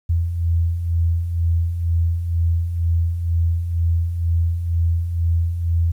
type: beating tone pair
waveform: sine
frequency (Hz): 82.41 / 84.51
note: E2 / E2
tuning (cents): 0 / +44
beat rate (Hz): 2.1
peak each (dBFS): -25 / -17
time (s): 0.09-5.92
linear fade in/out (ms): 10
effects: 9-bit